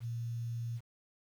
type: tone with quantisation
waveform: sine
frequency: 117.2 Hz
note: A#2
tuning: 10 cents sharp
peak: -35 dBFS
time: 0-0.81 s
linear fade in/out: 50 ms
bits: 10
effects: none